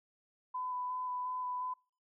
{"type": "tone with vibrato", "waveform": "sine", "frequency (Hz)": 1002, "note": "B5", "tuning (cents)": 25, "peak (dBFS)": -35, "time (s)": [0.54, 1.74], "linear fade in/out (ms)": 10, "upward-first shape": "square", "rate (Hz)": 2.8, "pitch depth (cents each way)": 10, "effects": ["noise-tail reverb RT60 0.4 s tail -26 dB re dry"]}